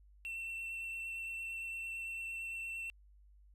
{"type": "tone with vibrato", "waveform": "triangle", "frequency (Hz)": 2697, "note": "E7", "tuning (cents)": 39, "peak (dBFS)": -38, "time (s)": [0.25, 2.9], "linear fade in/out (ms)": 0, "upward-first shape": "sine", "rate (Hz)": 8.8, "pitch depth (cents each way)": 10, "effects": ["added 50 Hz sine -59 dBFS peak until 3.54 s"]}